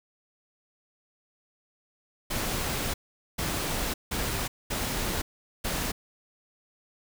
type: noise bursts at uneven times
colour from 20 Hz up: pink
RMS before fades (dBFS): -30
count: 5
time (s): 2.3-2.94 / 3.38-3.94 / 4.11-4.48 / 4.7-5.22 / 5.64-5.92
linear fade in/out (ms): 10
effects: none